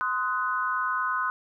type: tone cluster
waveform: sine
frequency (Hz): 1036 / 1257 / 1486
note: C6 / D#6 / F#6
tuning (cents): -17 / +17 / +7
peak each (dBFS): -29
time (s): 0.01-1.3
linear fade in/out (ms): 0
effects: none